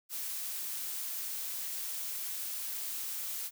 blue noise, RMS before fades -38 dBFS, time 0.09-3.51 s, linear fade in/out 50 ms, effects none

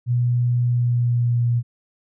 sine tone with pitch glide, 121.8 to 119.5 Hz, B2 to A#2, -24 to +43 cents, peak -16 dBFS, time 0.06-1.63 s, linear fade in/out 50 ms, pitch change -33 cents, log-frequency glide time 0.64-1.45 s, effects none

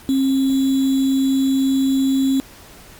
sine tone with sample-and-hold, 268.1 Hz, C4, 42 cents sharp, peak -14 dBFS, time 0.09-2.4 s, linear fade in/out 0 ms, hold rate 3675 Hz, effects pink hiss -43 dBFS RMS until 2.99 s + Opus 48 kbps

